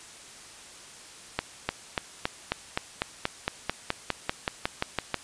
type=accelerating click train; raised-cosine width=0.3 ms; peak=-9 dBFS; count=18; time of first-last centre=1.39-5.143 s; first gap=300 ms; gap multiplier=0.96; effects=white hiss -47 dBFS RMS until 5.23 s + resampled to 22050 Hz